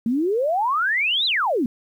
sine exponential two-way sweep, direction up then down, 219.8 to 4100 to 219.8 Hz, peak -18 dBFS, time 0.06-1.66 s, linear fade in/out 2 ms, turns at 1.26 s, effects 9-bit

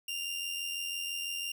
sawtooth tone with amplitude modulation, 2794 Hz, F7, in tune, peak -29 dBFS, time 0.08-1.52 s, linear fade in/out 5 ms, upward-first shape sine, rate 86 Hz, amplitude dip 45%, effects none

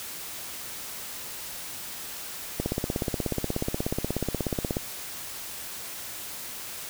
click train, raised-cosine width 2 ms, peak -13 dBFS, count 37, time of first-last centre 2.6-4.769 s, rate 16.6 Hz, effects white hiss -38 dBFS RMS until 6.89 s

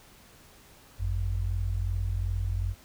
sine tone pair together, 49.83 / 92.5 Hz, G1 / F#2, +29 / 0 cents, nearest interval major seventh, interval 1071 cents, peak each -29 / -29 dBFS, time 0.98-2.75 s, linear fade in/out 50 ms, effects pink hiss -55 dBFS RMS until 2.84 s

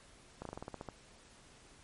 slowing click train, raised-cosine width 1 ms, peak -28 dBFS, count 10, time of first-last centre 0.42-0.887 s, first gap 33 ms, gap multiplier 1.11, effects pink hiss -60 dBFS RMS until 1.83 s + MP3 48 kbps

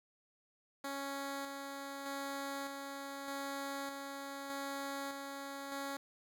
10% pulse tone with tremolo, 277.2 Hz, C#4, in tune, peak -31 dBFS, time 0.84-5.97 s, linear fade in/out 5 ms, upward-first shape square, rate 0.82 Hz, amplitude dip 35%, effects none

